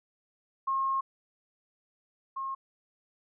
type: tone pair in turn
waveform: sine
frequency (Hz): 1076 / 1076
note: C6 / C6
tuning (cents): +48 / +48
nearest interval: unison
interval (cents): 0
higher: neither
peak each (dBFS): -26 / -32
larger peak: first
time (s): 0.67-1.01 / 2.36-2.55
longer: first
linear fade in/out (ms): 10
effects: none